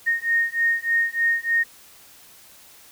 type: beating tone pair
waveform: sine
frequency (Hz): 1849 / 1852.3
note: A#6 / A#6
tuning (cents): -15 / -12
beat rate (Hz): 3.3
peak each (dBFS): -22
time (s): 0.06-1.64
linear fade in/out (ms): 20
effects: white hiss -49 dBFS RMS until 2.91 s